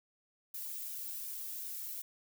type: noise with flanger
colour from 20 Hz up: violet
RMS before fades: -42 dBFS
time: 0.54-2.02 s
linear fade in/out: 5 ms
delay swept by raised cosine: 1.5 to 2.05 ms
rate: 2.7 Hz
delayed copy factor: -0.5
effects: none